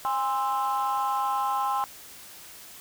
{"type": "chord", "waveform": "sine", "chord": "Ab augmented", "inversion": "none", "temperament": "equal with one note detuned", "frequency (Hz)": [814.5, 1046.5, 1318.5], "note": ["Ab5", "C6", "E6"], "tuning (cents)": [-34, 0, 0], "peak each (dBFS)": [-26, -26, -31], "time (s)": [0.05, 1.84], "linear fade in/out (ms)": 0, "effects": ["tanh soft clip ceiling -19 dBFS", "white hiss -46 dBFS RMS until 2.8 s"]}